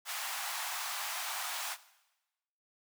pink high-pass noise, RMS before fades -38 dBFS, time 0.05-1.77 s, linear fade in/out 50 ms, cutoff 720 Hz, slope 48 dB/octave, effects noise-tail reverb RT60 1.0 s tail -17 dB re dry

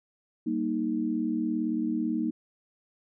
sine chord, Eb major, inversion first, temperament just, 194.45 / 233.3 / 311.1 Hz, G3 / Bb3 / Eb4, -14 / +2 / 0 cents, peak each -35 / -29 / -29 dBFS, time 0.46-2.31 s, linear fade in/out 10 ms, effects none

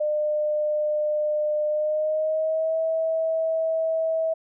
sine tone with pitch glide, 603 to 646.3 Hz, D5 to E5, +46 to -34 cents, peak -21 dBFS, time 0-4.34 s, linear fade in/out 10 ms, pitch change +120 cents, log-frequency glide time 1.68-2.78 s, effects none

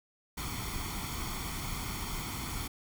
pink noise with comb filter, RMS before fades -37 dBFS, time 0.37-2.68 s, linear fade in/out 10 ms, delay 0.9 ms, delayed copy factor +0.7, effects none

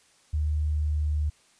sine tone with pitch glide, 75.8 to 75.19 Hz, D#2 to D2, -45 to +41 cents, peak -23 dBFS, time 0.33-1.3 s, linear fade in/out 10 ms, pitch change -14 cents, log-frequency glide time 0.65-1.15 s, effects white hiss -61 dBFS RMS until 1.59 s + resampled to 22050 Hz

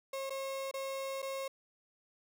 35% pulse tone with dropouts, 540 Hz, C#5, 45 cents flat, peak -35 dBFS, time 0.13-1.48 s, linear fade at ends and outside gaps 5 ms, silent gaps 0.297-0.304 / 0.713-0.739 / 1.22-1.226 s, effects none

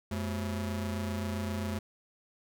40% pulse ring-modulated tone, 151.4 Hz, D#3, 47 cents flat, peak -28 dBFS, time 0.11-1.79 s, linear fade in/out 5 ms, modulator 61.9 Hz, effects none

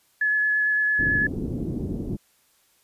sine tone with vibrato, 1707 Hz, G#6, 47 cents sharp, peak -19 dBFS, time 0.21-1.27 s, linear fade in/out 5 ms, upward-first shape sine, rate 8.9 Hz, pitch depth 9 cents each way
white low-pass noise, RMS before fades -29 dBFS, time 0.98-2.17 s, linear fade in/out 20 ms, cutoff 330 Hz, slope 24 dB/octave
effects white hiss -63 dBFS RMS until 2.83 s + resampled to 32000 Hz

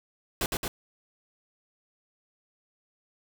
pink noise with echo, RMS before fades -28 dBFS, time 0.41-0.46 s, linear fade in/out 2 ms, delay 110 ms, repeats 2, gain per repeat -2 dB, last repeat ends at 0.68 s, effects none

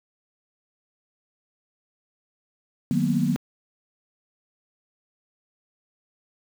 sine chord, B major seventh, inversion first, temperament just, 154.34 / 185.21 / 231.5 / 246.9 Hz, D#3 / F#3 / A#3 / B3, -14 / +2 / -12 / 0 cents, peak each -25 dBFS, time 2.91-3.36 s, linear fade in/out 0 ms, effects high-pass 100 Hz 12 dB/octave + 7-bit

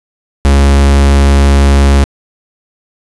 45% pulse tone, 69.7 Hz, C#2, 10 cents sharp, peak -4 dBFS, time 0.45-2.04 s, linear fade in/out 0 ms, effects resampled to 24000 Hz + 7-bit

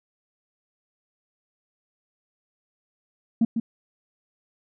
sine tone with echo, 228.4 Hz, A#3, 35 cents flat, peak -14 dBFS, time 3.41-3.45 s, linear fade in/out 5 ms, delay 150 ms, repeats 1, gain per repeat -7 dB, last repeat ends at 3.6 s, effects tanh soft clip ceiling -13 dBFS

